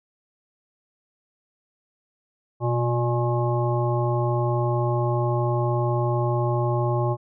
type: harmonic tone with a mistuned harmonic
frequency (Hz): 119.6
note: A#2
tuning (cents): +45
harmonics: 1 / 3 / 5 / 7 / 9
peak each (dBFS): -22 / -27 / -29 / -30 / -32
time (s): 2.6-7.17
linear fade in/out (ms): 50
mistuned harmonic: 1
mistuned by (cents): +51
effects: none